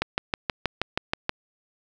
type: click train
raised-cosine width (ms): 0.3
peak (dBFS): -7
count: 9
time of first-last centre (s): 0.02-1.294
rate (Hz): 6.28
effects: none